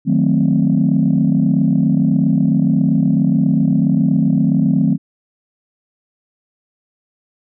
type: chord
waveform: sine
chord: D# diminished seventh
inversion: none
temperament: equal with one note detuned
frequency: 155.56 / 183.08 / 220 / 261.6 Hz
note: D#3 / F#3 / A3 / C4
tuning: 0 / -18 / 0 / 0 cents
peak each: -16 dBFS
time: 0.05-4.98 s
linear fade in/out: 50 ms
effects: tanh soft clip ceiling -4 dBFS